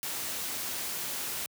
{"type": "noise", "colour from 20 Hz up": "white", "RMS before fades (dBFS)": -35, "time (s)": [0.03, 1.46], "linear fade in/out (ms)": 0, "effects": ["high-pass 80 Hz 12 dB/octave"]}